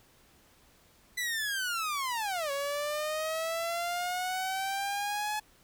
sawtooth linear two-way sweep, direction down then up, 2005 to 554.4 to 853 Hz, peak -27 dBFS, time 1.17-5.4 s, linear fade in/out 10 ms, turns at 2.51 s, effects pink hiss -62 dBFS RMS until 5.63 s

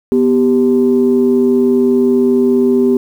sine tone pair together, 247.1 / 392.2 Hz, B3 / G4, +1 / +1 cents, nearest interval minor sixth, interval 800 cents, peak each -10 dBFS, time 0.12-2.97 s, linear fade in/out 0 ms, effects tanh soft clip ceiling -2 dBFS + 7-bit

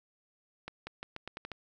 accelerating click train, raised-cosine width 0.3 ms, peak -24 dBFS, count 8, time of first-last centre 0.68-1.517 s, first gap 190 ms, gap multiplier 0.84, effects none

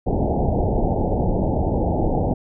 pink low-pass noise, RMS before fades -20 dBFS, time 0.06-2.34 s, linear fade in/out 10 ms, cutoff 860 Hz, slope 96 dB/octave, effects none

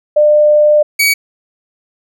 sine / sawtooth tone pair in turn, 599 / 2262 Hz, D5 / C#7, +34 / +34 cents, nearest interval octave + major seventh, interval 2300 cents, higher second, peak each -5 dBFS, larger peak neither, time 0.16-0.83 / 0.99-1.14 s, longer first, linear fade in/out 10 ms, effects none

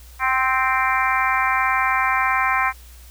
harmonic tone with a mistuned harmonic, 261.6 Hz, C4, in tune, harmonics 3 / 4 / 5 / 6 / 7 / 8 / 9, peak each -25 / -21 / -25 / -26 / -26 / -26 / -26 dBFS, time 0.19-2.73 s, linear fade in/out 50 ms, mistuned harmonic 3, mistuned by -19 cents, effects added 60 Hz sine -41 dBFS peak until 3.1 s + white hiss -49 dBFS RMS until 3.1 s

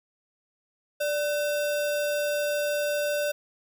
sine tone with sample-and-hold, 587.3 Hz, D5, in tune, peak -24 dBFS, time 1-3.32 s, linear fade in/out 10 ms, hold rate 2100 Hz, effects none

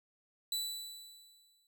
sawtooth tone with exponential decay, 3968 Hz, B7, 7 cents sharp, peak -29 dBFS, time 0.52-1.67 s, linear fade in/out 2 ms, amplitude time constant 250 ms, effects none

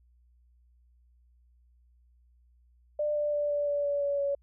sine tone with pitch steps, 596 / 591.2 / 586.4 / 581.7 / 577 / 572.4 / 567.8 / 563.2 Hz, D5 / D5 / D5 / D5 / D5 / D5 / C#5 / C#5, +25 / +11 / -3 / -17 / -31 / -45 / +41 / +27 cents, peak -26 dBFS, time 2.99-4.35 s, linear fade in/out 5 ms, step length 170 ms, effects added 60 Hz sine -60 dBFS peak until 4.42 s

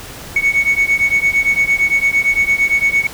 sine beating tone pair, 2217 / 2225.8 Hz, C#7 / C#7, 0 / +6 cents, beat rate 8.8 Hz, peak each -13 dBFS, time 0.36-3.07 s, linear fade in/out 5 ms, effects tanh soft clip ceiling -7 dBFS + pink hiss -32 dBFS RMS until 3.13 s

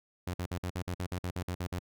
sawtooth tone bursts, 89.7 Hz, F2, 47 cents sharp, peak -29 dBFS, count 13, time 0.27-1.792 s, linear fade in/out 5 ms, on 70 ms, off 51 ms, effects none

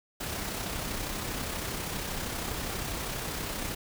pink noise with amplitude modulation, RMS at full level -33 dBFS, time 0.2-3.75 s, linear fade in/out 10 ms, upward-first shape sine, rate 32.5 Hz, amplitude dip 35%, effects none

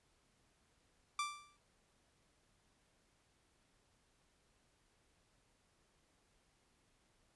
sawtooth tone with exponential decay, 1174.7 Hz, D6, in tune, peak -30 dBFS, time 1.19-1.57 s, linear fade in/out 2 ms, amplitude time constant 82 ms, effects pink hiss -75 dBFS RMS until 7.35 s + resampled to 24000 Hz

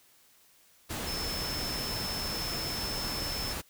sine tone in noise, 5274 Hz, E8, in tune, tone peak -35 dBFS, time 1.06-3.54 s, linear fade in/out 20 ms, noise pink, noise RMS -36 dBFS, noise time 0.89-3.62 s, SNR -2 dB, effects white hiss -62 dBFS RMS until 3.69 s

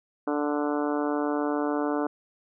harmonic tone, 147.1 Hz, D3, 3 cents sharp, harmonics 2 / 3 / 4 / 5 / 6 / 7 / 8 / 9 / 10, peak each -27 / -31 / -33 / -35 / -37 / -38 / -39 / -40 / -41 dBFS, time 0.27-2.07 s, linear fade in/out 5 ms, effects none

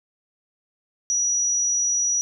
sine tone, 5830 Hz, F#8, 26 cents flat, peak -19 dBFS, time 1.1-2.21 s, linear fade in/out 0 ms, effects none

